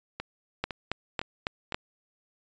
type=two click trains; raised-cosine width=0.3 ms; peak=-18 / -12 dBFS; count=4 / 5; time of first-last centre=0.2-1.723 / 0.64-1.745 s; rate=1.97 / 3.62 Hz; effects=resampled to 16000 Hz